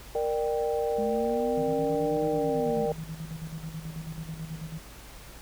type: chord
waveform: sine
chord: G minor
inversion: first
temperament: equal with one note detuned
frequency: 466.2 / 595.2 / 784 Hz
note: Bb4 / D5 / G5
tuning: 0 / +23 / 0 cents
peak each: -27 / -31 / -33 dBFS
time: 0.15-2.92 s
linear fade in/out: 2 ms
type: linear two-way sweep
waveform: sine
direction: up then down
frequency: 210 to 310.7 to 210 Hz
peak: -31 dBFS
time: 0.98-2.86 s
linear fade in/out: 5 ms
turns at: 2.28 s
type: tone with tremolo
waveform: sine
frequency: 160 Hz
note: D#3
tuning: 49 cents sharp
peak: -33 dBFS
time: 1.57-4.79 s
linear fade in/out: 5 ms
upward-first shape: square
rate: 9.2 Hz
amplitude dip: 65%
effects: added 50 Hz sine -48 dBFS peak until 5.41 s + pink hiss -48 dBFS RMS until 5.41 s